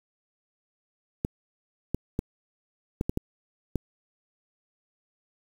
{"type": "clicks", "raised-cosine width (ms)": 3, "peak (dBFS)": -13, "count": 7, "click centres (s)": [1.249, 1.946, 2.191, 3.011, 3.095, 3.174, 3.757], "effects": ["7-bit"]}